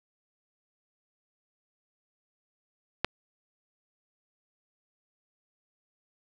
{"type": "click", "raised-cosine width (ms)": 0.3, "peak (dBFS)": -8, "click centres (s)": 3.046, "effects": []}